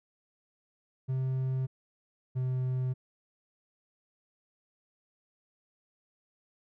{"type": "tone pair in turn", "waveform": "triangle", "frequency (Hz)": [130.81, 128.27], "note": ["C3", "C3"], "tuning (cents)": [0, -34], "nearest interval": "unison", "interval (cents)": 34, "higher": "first", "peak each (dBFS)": -26, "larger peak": "neither", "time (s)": [[1.08, 1.67], [2.35, 2.94]], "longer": "neither", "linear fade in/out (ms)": 20, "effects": []}